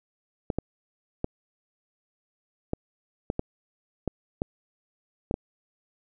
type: clicks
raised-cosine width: 2 ms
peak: -13 dBFS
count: 10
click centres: 0.502 / 0.586 / 1.244 / 2.734 / 3.301 / 3.394 / 4.077 / 4.419 / 5.311 / 5.341 s
effects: none